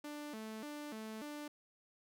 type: tone with vibrato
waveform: sawtooth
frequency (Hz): 254.3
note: C4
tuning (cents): -49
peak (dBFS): -40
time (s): 0.04-1.48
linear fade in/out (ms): 5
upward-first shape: square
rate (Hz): 1.7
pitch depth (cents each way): 260
effects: none